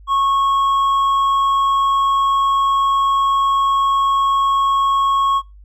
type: tone with hard clipping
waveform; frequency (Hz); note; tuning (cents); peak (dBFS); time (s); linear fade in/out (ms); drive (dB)
sine; 1098; C#6; -17; -15; 0.07-5.42; 50; 4
effects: noise-tail reverb RT60 0.2 s tail -21 dB re dry + added 50 Hz sine -39 dBFS peak until 5.64 s